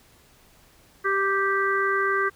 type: harmonic tone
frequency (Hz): 392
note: G4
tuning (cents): 0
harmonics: 1 / 3 / 4 / 5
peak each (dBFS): -26 / -25 / -25 / -30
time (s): 1.04-2.3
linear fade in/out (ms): 20
effects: pink hiss -56 dBFS RMS until 2.35 s